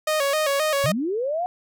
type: tone with vibrato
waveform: sawtooth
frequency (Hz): 587.3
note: D5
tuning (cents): 0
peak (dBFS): -16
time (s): 0.07-0.92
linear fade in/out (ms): 5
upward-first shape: square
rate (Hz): 3.8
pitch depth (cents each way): 90
type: linear sweep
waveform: sine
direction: up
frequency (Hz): 110 to 740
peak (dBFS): -22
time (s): 0.84-1.46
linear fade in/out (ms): 0
effects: none